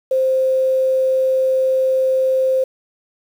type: tone with quantisation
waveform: sine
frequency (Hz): 523.3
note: C5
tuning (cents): 0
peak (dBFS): -13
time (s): 0.11-2.64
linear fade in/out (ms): 5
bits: 7
effects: none

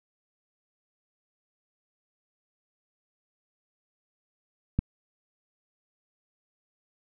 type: click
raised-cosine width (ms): 5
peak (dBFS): -11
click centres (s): 4.79
effects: none

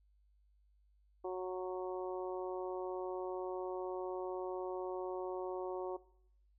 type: harmonic tone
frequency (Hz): 184.2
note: F#3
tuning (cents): -7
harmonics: 2 / 3 / 4 / 5 / 6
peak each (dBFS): -39 / -45 / -46 / -49 / -52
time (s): 1.24-5.97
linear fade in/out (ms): 10
effects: noise-tail reverb RT60 0.7 s tail -19 dB re dry + added 50 Hz sine -67 dBFS peak until 6.58 s

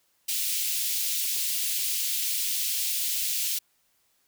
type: high-pass noise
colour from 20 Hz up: white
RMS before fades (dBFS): -28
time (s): 0.28-3.59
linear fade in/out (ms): 10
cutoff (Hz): 2600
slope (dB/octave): 24
effects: white hiss -69 dBFS RMS until 4.27 s

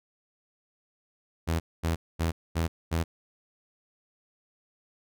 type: tone bursts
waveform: sawtooth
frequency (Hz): 82.41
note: E2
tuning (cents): 0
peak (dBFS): -21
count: 5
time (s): 1.47-3.04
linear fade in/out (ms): 20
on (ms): 130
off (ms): 230
effects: none

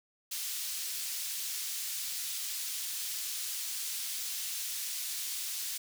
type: high-pass noise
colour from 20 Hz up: pink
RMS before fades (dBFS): -37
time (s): 0.31-5.78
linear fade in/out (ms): 10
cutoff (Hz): 4200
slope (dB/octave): 12
effects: none

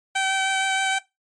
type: tone with vibrato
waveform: 15% pulse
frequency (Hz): 770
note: G5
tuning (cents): -31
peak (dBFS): -14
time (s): 0.15-0.99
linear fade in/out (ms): 10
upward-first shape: triangle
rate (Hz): 6.4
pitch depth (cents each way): 12
effects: noise-tail reverb RT60 0.2 s tail -19 dB re dry + MP3 48 kbps

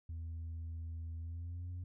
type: tone with pitch glide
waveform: sine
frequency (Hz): 82.1 to 89.02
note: E2 to F2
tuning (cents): -6 to +34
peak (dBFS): -38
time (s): 0.09-1.84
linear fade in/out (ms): 5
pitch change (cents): +140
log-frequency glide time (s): 1.19-1.71
effects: tanh soft clip ceiling -39 dBFS

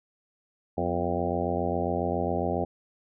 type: harmonic tone with a mistuned harmonic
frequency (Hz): 87.31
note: F2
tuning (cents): 0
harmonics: 1 / 2 / 3 / 4 / 5 / 6 / 7 / 8 / 9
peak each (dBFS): -34 / -34 / -34 / -34 / -34 / -34 / -34 / -34 / -34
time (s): 0.77-2.65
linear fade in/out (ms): 10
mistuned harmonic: 3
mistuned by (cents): -75
effects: none

